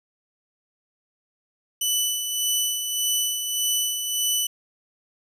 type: tone with tremolo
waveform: 15% pulse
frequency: 2982 Hz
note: F#7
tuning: 13 cents sharp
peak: -13 dBFS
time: 1.81-4.47 s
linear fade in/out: 5 ms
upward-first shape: sine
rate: 1.7 Hz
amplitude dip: 50%
effects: none